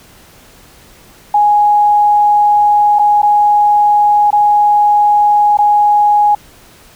sine tone with dropouts, 830.6 Hz, G#5, in tune, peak -6 dBFS, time 1.34-6.35 s, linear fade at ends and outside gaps 5 ms, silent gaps 2.988-2.993 / 3.219-3.229 / 4.306-4.328 / 5.572-5.587 s, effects pink hiss -42 dBFS RMS until 6.95 s

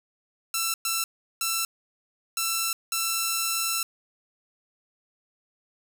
5% pulse tone bursts at uneven times, 1339 Hz, E6, 27 cents sharp, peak -13 dBFS, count 5, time 0.54-0.74 / 0.85-1.04 / 1.41-1.65 / 2.37-2.73 / 2.92-3.83 s, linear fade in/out 2 ms, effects none

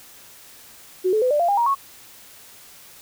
sine tone with pitch steps, 370 / 432.4 / 505.4 / 590.7 / 690.4 / 807 / 943.2 / 1102.4 Hz, F#4 / A4 / B4 / D5 / F5 / G#5 / A#5 / C#6, 0 / -30 / +40 / +10 / -20 / -50 / +20 / -10 cents, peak -16 dBFS, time 1.04-1.752 s, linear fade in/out 20 ms, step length 89 ms, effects white hiss -46 dBFS RMS until 3.01 s

